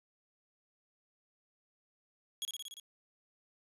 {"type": "tone with echo", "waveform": "sawtooth", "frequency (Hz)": 3322, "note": "G#7", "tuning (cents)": 0, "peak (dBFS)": -32, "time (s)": [2.42, 2.45], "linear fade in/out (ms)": 0, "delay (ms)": 58, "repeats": 6, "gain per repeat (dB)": -2, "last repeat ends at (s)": 2.798, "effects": ["resampled to 32000 Hz"]}